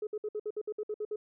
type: tone bursts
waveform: sine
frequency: 423.9 Hz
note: G#4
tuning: 35 cents sharp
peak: -31 dBFS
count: 11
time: 0.02-1.16 s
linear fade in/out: 5 ms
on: 50 ms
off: 59 ms
effects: tanh soft clip ceiling -27 dBFS